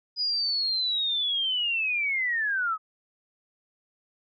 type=linear sweep; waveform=sine; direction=down; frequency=4978 to 1244.5 Hz; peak=-24 dBFS; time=0.16-2.78 s; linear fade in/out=50 ms; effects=none